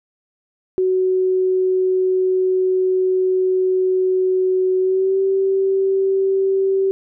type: tone with pitch glide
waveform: sine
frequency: 372.5 to 386.1 Hz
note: F#4 to G4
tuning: +12 to -26 cents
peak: -14 dBFS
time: 0.78-6.91 s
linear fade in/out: 0 ms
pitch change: +62 cents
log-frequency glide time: 4.79-5.2 s
effects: none